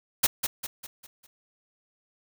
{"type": "noise with echo", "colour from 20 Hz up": "white", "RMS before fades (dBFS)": -20, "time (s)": [0.23, 0.27], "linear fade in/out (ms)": 10, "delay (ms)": 200, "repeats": 5, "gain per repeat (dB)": -7, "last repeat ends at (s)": 1.27, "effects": []}